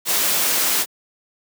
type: noise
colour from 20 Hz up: white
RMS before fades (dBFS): -19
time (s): 0.05-0.86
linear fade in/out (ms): 50
effects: high-pass 200 Hz 12 dB/octave